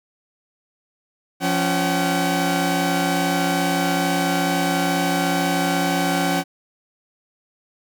sawtooth tone cluster, 174.4 / 278.6 / 760 Hz, F3 / C#4 / F#5, -2 / +9 / +46 cents, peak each -19 dBFS, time 1.4-6.44 s, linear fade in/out 50 ms, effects none

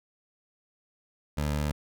20% pulse tone, 74 Hz, D2, 14 cents sharp, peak -22 dBFS, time 1.37-1.72 s, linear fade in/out 10 ms, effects none

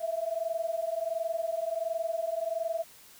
sine tone pair together, 650.6 / 672 Hz, E5 / E5, -23 / +33 cents, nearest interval minor second, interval 56 cents, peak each -32 / -32 dBFS, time 0-2.84 s, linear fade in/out 20 ms, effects white hiss -54 dBFS RMS until 3.19 s

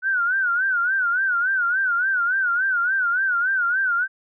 sine tone with vibrato, 1480 Hz, F#6, in tune, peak -18 dBFS, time 0.02-4.08 s, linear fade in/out 50 ms, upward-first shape sine, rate 3.5 Hz, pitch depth 120 cents each way, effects none

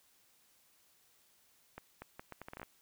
accelerating click train, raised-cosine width 0.5 ms, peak -30 dBFS, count 11, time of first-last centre 1.78-2.631 s, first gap 240 ms, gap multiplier 0.73, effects white hiss -69 dBFS RMS until 2.81 s

